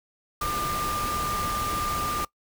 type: tone in noise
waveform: sine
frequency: 1197 Hz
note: D6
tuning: 33 cents sharp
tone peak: -27 dBFS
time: 0.41-2.25 s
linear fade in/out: 5 ms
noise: pink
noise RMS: -32 dBFS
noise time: 0.41-2.25 s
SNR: +2 dB
effects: noise-tail reverb RT60 0.1 s tail -22 dB re dry